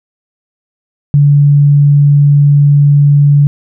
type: tone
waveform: sine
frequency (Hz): 144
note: D3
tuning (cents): -34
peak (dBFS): -3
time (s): 1.14-3.47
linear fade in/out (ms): 0
effects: none